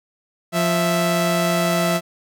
sawtooth tone pair together, 174.63 / 659.3 Hz, F3 / E5, 0 / 0 cents, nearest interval octave + major seventh, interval 2300 cents, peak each -16 dBFS, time 0.52-2.01 s, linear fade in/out 50 ms, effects none

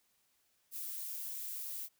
violet noise, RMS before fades -42 dBFS, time 0.71-1.89 s, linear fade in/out 50 ms, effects white hiss -75 dBFS RMS until 1.99 s

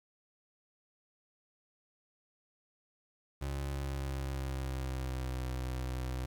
30% pulse tone with pitch glide, 69.3 to 63.55 Hz, C#2 to C2, 0 to -50 cents, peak -32 dBFS, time 3.41-6.26 s, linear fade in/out 10 ms, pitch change -150 cents, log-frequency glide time 3.66-5.45 s, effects 10-bit

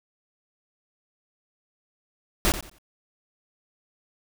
pink noise with echo, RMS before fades -21 dBFS, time 2.45-2.52 s, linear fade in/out 0 ms, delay 88 ms, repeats 3, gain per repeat -12 dB, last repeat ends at 2.784 s, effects none

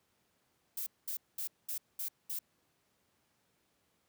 violet noise bursts, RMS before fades -38 dBFS, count 6, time 0.77-2.39 s, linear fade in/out 5 ms, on 95 ms, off 210 ms, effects pink hiss -75 dBFS RMS until 4.08 s + high-pass 100 Hz 12 dB/octave

